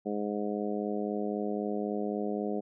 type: harmonic tone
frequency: 103.83 Hz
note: G#2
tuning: in tune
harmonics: 2 / 3 / 4 / 5 / 6 / 7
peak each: -34 / -37 / -35 / -39 / -41 / -41 dBFS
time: 0.05-2.61 s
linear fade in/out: 20 ms
effects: none